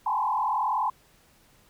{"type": "tone with frequency modulation", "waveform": "sine", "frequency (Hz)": 932.3, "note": "A#5", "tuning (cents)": 0, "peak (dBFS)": -23, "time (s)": [0.06, 0.9], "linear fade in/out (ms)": 5, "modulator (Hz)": 40.8, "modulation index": 3, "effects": ["pink hiss -60 dBFS RMS until 1.69 s"]}